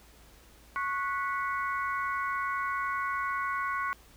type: harmonic tone with a mistuned harmonic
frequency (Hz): 367.5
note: F#4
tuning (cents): -12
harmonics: 3 / 4 / 5 / 6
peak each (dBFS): -31 / -34 / -39 / -43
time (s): 0.76-3.93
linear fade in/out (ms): 0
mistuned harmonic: 5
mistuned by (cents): +120
effects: added 55 Hz sine -58 dBFS peak until 4.16 s + pink hiss -58 dBFS RMS until 4.16 s